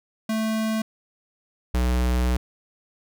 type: tone pair in turn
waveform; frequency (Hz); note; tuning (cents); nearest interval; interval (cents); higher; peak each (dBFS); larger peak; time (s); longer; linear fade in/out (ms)
square; 220 / 61.74; A3 / B1; 0 / 0; octave + minor seventh; 2200; first; -23 / -20; second; 0.29-0.82 / 1.74-2.37; second; 5
effects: none